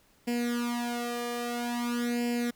sawtooth tone with flanger, 239.6 Hz, A#3, 48 cents sharp, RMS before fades -31 dBFS, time 0.27-2.51 s, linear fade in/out 10 ms, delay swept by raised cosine 0.4 to 1.7 ms, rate 0.5 Hz, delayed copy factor +0.9, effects pink hiss -64 dBFS RMS until 2.55 s

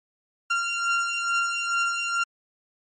30% pulse beating tone pair, 1383 / 1385.3 Hz, F6 / F6, -17 / -14 cents, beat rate 2.3 Hz, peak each -26 / -22 dBFS, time 0.5-2.24 s, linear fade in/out 10 ms, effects MP3 32 kbps

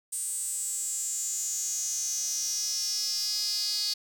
sawtooth tone with high-pass filter sweep, 415.3 Hz, G#4, in tune, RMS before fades -31 dBFS, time 0.12-3.94 s, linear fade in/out 10 ms, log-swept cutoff 8600 to 4600 Hz, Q 8.2, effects none

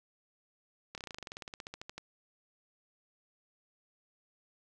slowing click train, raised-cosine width 0.2 ms, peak -25 dBFS, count 21, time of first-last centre 0.95-1.98 s, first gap 28 ms, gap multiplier 1.06, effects none

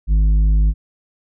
sine tone with tanh clipping, 51.91 Hz, G#1, in tune, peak -12 dBFS, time 0.07-0.74 s, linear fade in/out 50 ms, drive 7 dB, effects none

